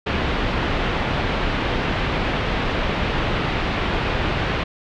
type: low-pass noise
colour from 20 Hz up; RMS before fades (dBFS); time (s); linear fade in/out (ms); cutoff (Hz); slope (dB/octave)
pink; -22; 0.06-4.64; 10; 3400; 24
effects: none